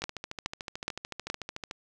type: two click trains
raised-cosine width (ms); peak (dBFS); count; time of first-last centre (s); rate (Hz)
0.2; -19 / -13; 24 / 4; 0.02-1.711 / 0.04-1.301; 13.6 / 2.38
effects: none